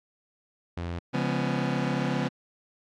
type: tone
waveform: sawtooth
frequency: 86 Hz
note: F2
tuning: 26 cents flat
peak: -27 dBFS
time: 0.77-0.99 s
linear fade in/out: 5 ms
type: chord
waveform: sawtooth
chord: C# dominant seventh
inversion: none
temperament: just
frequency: 138.59 / 173.24 / 207.9 / 249.5 Hz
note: C#3 / E#3 / G#3 / B3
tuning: 0 / -14 / +2 / +18 cents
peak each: -26 / -27 / -29 / -26 dBFS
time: 1.13-2.29 s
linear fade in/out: 20 ms
effects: low-pass 4000 Hz 12 dB/octave + AAC 64 kbps